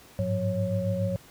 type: tone cluster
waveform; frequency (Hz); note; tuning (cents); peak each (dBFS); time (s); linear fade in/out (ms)
sine; 101.1 / 108.2 / 180.9 / 551; G#2 / A2 / F#3 / C#5; -46 / -29 / -39 / -11; -30; 0.19-1.16; 0
effects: pink hiss -52 dBFS RMS until 1.3 s + high-pass 60 Hz 12 dB/octave